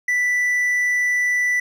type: tone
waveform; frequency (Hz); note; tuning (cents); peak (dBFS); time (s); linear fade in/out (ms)
triangle; 1975.5; B6; 0; -15; 0.08-1.6; 5
effects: none